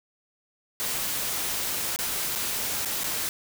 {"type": "noise with dropouts", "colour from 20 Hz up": "white", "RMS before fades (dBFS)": -29, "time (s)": [0.8, 3.29], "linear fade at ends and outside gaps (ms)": 0, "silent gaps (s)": [[1.961, 1.989], [2.352, 2.358], [2.849, 2.857], [3.035, 3.042]], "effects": []}